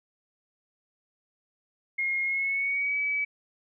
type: tone with pitch glide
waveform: sine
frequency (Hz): 2146 to 2287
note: C7 to D7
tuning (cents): +43 to -47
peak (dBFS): -25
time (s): 1.98-3.25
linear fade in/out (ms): 10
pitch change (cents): +110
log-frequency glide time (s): 2.23-2.98
effects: none